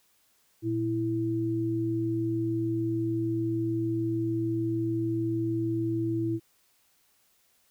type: tone pair together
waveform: sine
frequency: 116.67 / 330 Hz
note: A#2 / E4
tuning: +2 / +2 cents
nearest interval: octave + tritone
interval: 1800 cents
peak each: -31 / -27 dBFS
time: 0.62-6.4 s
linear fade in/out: 50 ms
effects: white hiss -67 dBFS RMS until 7.7 s